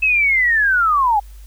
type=linear sweep; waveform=sine; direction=down; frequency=2619 to 793 Hz; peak=-12 dBFS; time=0.02-1.2 s; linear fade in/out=10 ms; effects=added 50 Hz sine -35 dBFS peak until 1.46 s + white hiss -52 dBFS RMS until 1.46 s